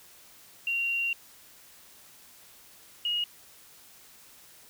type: tone pair in turn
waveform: sine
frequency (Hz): 2760 / 2878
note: F7 / F#7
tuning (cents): -21 / -49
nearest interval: minor second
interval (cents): 72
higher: second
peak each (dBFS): -26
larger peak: neither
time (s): 0.67-1.13 / 3.05-3.24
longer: first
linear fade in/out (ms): 2
effects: white hiss -54 dBFS RMS until 4.69 s